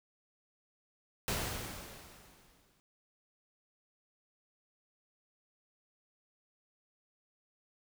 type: noise with exponential decay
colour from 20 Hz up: pink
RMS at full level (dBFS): -33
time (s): 1.28-2.8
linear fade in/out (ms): 0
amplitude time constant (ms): 330
effects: none